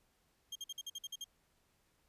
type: tone bursts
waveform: 30% pulse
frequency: 3208 Hz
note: G7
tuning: 39 cents sharp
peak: -38 dBFS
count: 9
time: 0.52-1.243 s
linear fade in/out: 5 ms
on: 35 ms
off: 51 ms
effects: pink hiss -75 dBFS RMS until 2.08 s + resampled to 32000 Hz